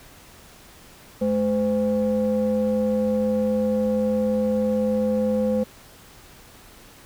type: ring-modulated tone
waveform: triangle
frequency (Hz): 149.4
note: D3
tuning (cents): +30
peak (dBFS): -14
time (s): 1.21-5.64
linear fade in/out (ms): 10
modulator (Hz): 363
effects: pink hiss -48 dBFS RMS until 7.05 s